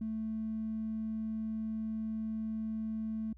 triangle tone with tanh clipping, 220 Hz, A3, in tune, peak -33 dBFS, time 0.01-3.33 s, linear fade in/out 5 ms, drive 1 dB, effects added 60 Hz sine -52 dBFS peak until 3.37 s

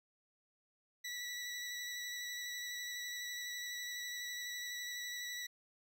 20% pulse tone with vibrato, 1954 Hz, B6, 19 cents flat, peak -36 dBFS, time 1.04-5.47 s, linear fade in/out 10 ms, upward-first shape square, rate 12 Hz, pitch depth 11 cents each way, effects none

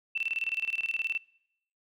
sine tone with tremolo, 2676 Hz, E7, 25 cents sharp, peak -26 dBFS, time 0.15-1.18 s, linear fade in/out 10 ms, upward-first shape square, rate 19 Hz, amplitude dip 80%, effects noise-tail reverb RT60 0.8 s tail -25 dB re dry

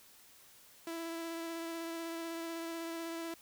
sawtooth tone with vibrato, 331.5 Hz, E4, 10 cents sharp, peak -35 dBFS, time 0.87-3.34 s, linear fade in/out 2 ms, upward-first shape sine, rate 16 Hz, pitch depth 14 cents each way, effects white hiss -60 dBFS RMS until 3.41 s

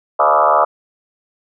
sine tone with frequency modulation, 922 Hz, A#5, 19 cents flat, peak -9 dBFS, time 0.19-0.65 s, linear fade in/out 10 ms, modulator 74.6 Hz, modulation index 5, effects none

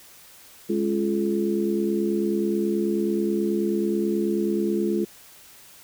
harmonic tone with a mistuned harmonic, 69.3 Hz, C#2, in tune, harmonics 3 / 4 / 5 / 6, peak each -25 / -34 / -24 / -29 dBFS, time 0.69-5.05 s, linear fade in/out 10 ms, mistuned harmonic 6, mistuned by +44 cents, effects white hiss -49 dBFS RMS until 5.83 s

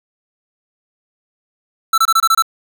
square tone bursts, 1328 Hz, E6, 12 cents sharp, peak -10 dBFS, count 7, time 1.93-2.423 s, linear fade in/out 5 ms, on 49 ms, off 25 ms, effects 8-bit

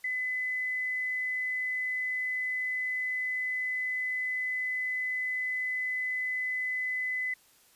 sine tone, 2013 Hz, B6, 33 cents sharp, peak -29 dBFS, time 0.04-7.34 s, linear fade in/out 5 ms, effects white hiss -62 dBFS RMS until 7.75 s + resampled to 32000 Hz

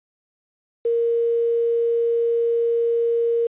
sine tone with quantisation, 466.2 Hz, A#4, in tune, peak -17 dBFS, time 0.85-3.47 s, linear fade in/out 5 ms, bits 7, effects resampled to 8000 Hz

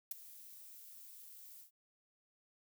violet noise with ADSR envelope, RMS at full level -36 dBFS, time 0.11-1.71 s, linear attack 5 ms, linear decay 12 ms, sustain -19 dB, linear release 110 ms, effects none

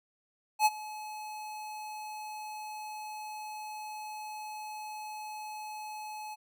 square tone with ADSR envelope, 854 Hz, G#5, 48 cents sharp, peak -20 dBFS, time 0.59-6.36 s, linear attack 67 ms, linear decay 36 ms, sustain -20 dB, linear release 28 ms, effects none

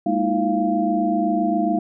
sine tone cluster, 204.4 / 231.1 / 313.9 / 341.1 / 693 Hz, G#3 / A#3 / D#4 / F4 / F5, -27 / -15 / +15 / -41 / -14 cents, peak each -24 / -26 / -22 / -29 / -22 dBFS, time 0.06-1.79 s, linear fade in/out 5 ms, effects none

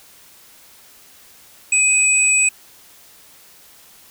sine tone pair together, 2513 / 7909 Hz, D#7 / B8, +17 / +2 cents, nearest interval octave + minor sixth, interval 1985 cents, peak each -15 dBFS, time 1.72-2.49 s, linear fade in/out 5 ms, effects white hiss -47 dBFS RMS until 4.1 s

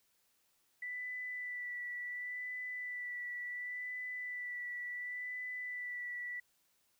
sine tone with vibrato, 1975.5 Hz, B6, in tune, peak -39 dBFS, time 0.82-6.4 s, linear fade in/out 5 ms, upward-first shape sine, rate 0.7 Hz, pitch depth 19 cents each way, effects white hiss -75 dBFS RMS until 6.99 s

